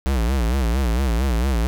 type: tone with vibrato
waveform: square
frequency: 61.74 Hz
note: B1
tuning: in tune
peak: -18 dBFS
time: 0.06-1.67 s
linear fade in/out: 0 ms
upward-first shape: sine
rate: 4.4 Hz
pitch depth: 190 cents each way
effects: none